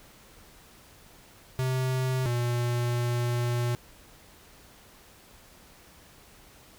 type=tone pair in turn; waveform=square; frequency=129.6 / 120.6 Hz; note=C3 / B2; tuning=-16 / -41 cents; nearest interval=minor second; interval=125 cents; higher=first; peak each=-26 dBFS; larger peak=neither; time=1.59-2.26 / 2.26-3.75 s; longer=second; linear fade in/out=0 ms; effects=pink hiss -54 dBFS RMS until 6.78 s